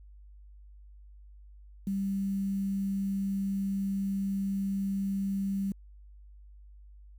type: tone with quantisation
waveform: sine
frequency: 196 Hz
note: G3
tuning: in tune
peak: -28 dBFS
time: 1.87-5.72 s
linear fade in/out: 2 ms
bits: 9
effects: added 50 Hz sine -49 dBFS peak until 7.18 s